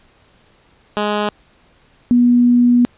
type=tone pair in turn; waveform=10% pulse / sine; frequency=208.5 / 242.9 Hz; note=G#3 / B3; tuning=+7 / -29 cents; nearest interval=minor third; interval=264 cents; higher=second; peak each=-8 dBFS; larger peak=neither; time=0.97-1.29 / 2.11-2.85 s; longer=second; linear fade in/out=0 ms; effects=pink hiss -53 dBFS RMS until 2.97 s + resampled to 8000 Hz